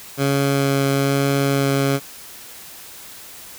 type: tone with vibrato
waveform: 15% pulse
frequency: 138.59 Hz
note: C#3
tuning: in tune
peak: -10 dBFS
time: 0.17-2 s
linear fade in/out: 50 ms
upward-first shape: sine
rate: 1.1 Hz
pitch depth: 8 cents each way
effects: white hiss -39 dBFS RMS until 3.58 s